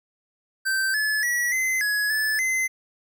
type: tone with pitch steps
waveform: square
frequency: 1556 / 1720 / 1932 / 2052 / 1681 / 1736 / 2057 Hz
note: G6 / A6 / B6 / C7 / G#6 / A6 / C7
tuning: -13 / -40 / -39 / -34 / +20 / -24 / -30 cents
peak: -22 dBFS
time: 0.65-2.68 s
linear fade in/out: 20 ms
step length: 290 ms
effects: none